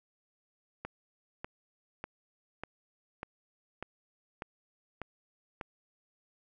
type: click train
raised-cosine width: 0.5 ms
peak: -23 dBFS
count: 9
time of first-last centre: 0.85-5.612 s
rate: 1.68 Hz
effects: none